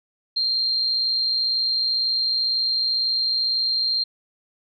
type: tone with amplitude modulation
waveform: sine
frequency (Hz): 4186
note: C8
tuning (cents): 0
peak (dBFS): -17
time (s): 0.36-4.04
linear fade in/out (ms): 10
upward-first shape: sine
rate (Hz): 120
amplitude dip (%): 50
effects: none